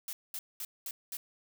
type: noise bursts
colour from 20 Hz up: blue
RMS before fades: -39 dBFS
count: 5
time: 0.08-1.17 s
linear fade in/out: 2 ms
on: 50 ms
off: 210 ms
effects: none